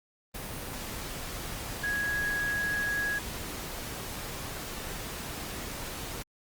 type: tone in noise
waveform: sine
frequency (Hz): 1661.2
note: G#6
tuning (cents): 0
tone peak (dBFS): -28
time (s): 1.83-3.19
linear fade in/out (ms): 10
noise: pink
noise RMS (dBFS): -38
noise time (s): 0.34-6.23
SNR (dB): +7
effects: Opus 32 kbps